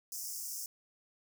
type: high-pass noise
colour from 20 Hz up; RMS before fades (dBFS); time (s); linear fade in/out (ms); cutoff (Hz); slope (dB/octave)
pink; -41; 0.12-0.66; 2; 5100; 96
effects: none